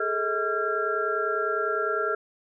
sine tone cluster, 414 / 443.9 / 638 / 1371 / 1628 Hz, G#4 / A4 / D#5 / F6 / G#6, -5 / +15 / +43 / -32 / -35 cents, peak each -30 / -31 / -33 / -27 / -34 dBFS, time 0-2.15 s, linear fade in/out 5 ms, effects none

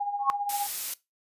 sine tone with tremolo, 814 Hz, G#5, 35 cents flat, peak -25 dBFS, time 0-0.67 s, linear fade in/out 10 ms, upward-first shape sine, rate 15 Hz, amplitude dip 60%
sine tone with exponential growth, 1094 Hz, C#6, 23 cents flat, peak -16 dBFS, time 0.19-0.3 s, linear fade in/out 0 ms, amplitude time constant 23 ms
blue noise, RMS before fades -31 dBFS, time 0.49-0.94 s, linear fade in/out 5 ms
effects noise-tail reverb RT60 0.2 s tail -19 dB re dry + resampled to 32000 Hz

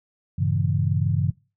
sine chord, G diminished seventh, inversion none, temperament equal, 98 / 116.54 / 138.59 / 164.81 Hz, G2 / Bb2 / Db3 / Fb3, 0 / 0 / 0 / 0 cents, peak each -23 / -29 / -23 / -27 dBFS, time 0.38-1.31 s, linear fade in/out 10 ms, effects noise-tail reverb RT60 0.3 s tail -20 dB re dry

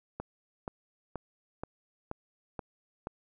click train, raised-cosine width 1 ms, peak -22 dBFS, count 7, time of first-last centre 0.2-3.071 s, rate 2.09 Hz, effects none

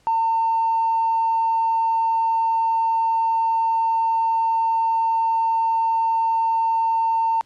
triangle tone with tanh clipping, 905 Hz, A5, 48 cents sharp, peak -17 dBFS, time 0.07-7.41 s, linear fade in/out 0 ms, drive 4 dB, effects pink hiss -59 dBFS RMS until 7.45 s + low-pass 8000 Hz 12 dB/octave

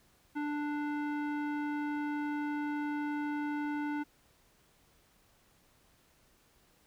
square tone with low-pass filter, 294.7 Hz, D4, 6 cents sharp, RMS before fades -35 dBFS, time 0.35-4.04 s, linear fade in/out 20 ms, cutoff 1700 Hz, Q 1.4, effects pink hiss -67 dBFS RMS until 6.86 s

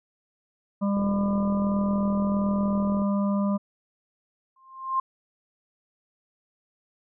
harmonic tone, 200.4 Hz, G3, 38 cents sharp, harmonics 1 / 3 / 5 / 6, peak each -22 / -32 / -36 / -38 dBFS, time 0.81-3.58 s, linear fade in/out 20 ms
click train, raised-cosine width 2 ms, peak -25 dBFS, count 86, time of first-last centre 0.97-3.018 s, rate 41.5 Hz
sine tone with exponential growth, 1056 Hz, C6, 16 cents sharp, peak -19 dBFS, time 4.56-5 s, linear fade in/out 5 ms, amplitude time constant 94 ms
effects none

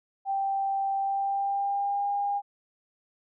sine tone with pitch glide, 784 to 807.9 Hz, G5 to G#5, 0 to -48 cents, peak -25 dBFS, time 0.25-2.42 s, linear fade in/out 50 ms, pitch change +52 cents, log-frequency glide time 0.98-2.09 s, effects none

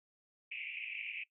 white band-pass noise, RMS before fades -43 dBFS, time 0.51-1.24 s, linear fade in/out 10 ms, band 2200 to 2700 Hz, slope 96 dB/octave, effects noise-tail reverb RT60 0.1 s tail -19 dB re dry

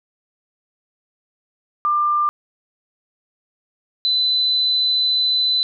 sine tone pair in turn, 1193 / 4013 Hz, D6 / B7, +27 / +27 cents, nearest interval octave + major sixth, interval 2100 cents, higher second, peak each -15 dBFS, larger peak neither, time 1.85-2.29 / 4.05-5.63 s, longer second, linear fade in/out 0 ms, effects none

